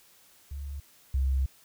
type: tone pair in turn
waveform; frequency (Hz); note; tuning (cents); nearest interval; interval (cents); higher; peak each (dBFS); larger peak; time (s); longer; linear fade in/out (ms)
sine; 70.5 / 66.54; C#2 / C2; +30 / +30; minor second; 100; first; -34 / -23; second; 0.51-0.8 / 1.14-1.46; second; 5
effects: white hiss -59 dBFS RMS until 1.64 s